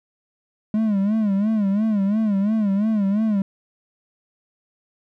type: tone with vibrato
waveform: triangle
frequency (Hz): 207.7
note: G#3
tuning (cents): 0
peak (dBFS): -15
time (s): 0.74-3.42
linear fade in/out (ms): 2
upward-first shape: sine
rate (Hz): 2.9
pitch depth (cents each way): 120
effects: none